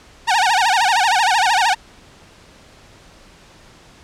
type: tone with vibrato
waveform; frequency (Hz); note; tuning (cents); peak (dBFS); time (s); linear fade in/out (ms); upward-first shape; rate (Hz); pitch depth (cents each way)
sawtooth; 830.6; G#5; 0; -9; 0.27-1.75; 20; sine; 13; 230
effects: pink hiss -46 dBFS RMS until 4.03 s + low-pass 7000 Hz 12 dB/octave